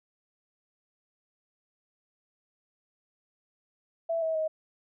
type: tone with pitch steps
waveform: sine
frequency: 663 / 644 / 630 Hz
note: E5 / E5 / D#5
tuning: +10 / -41 / +21 cents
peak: -26 dBFS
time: 4.09-4.48 s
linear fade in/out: 10 ms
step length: 130 ms
effects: none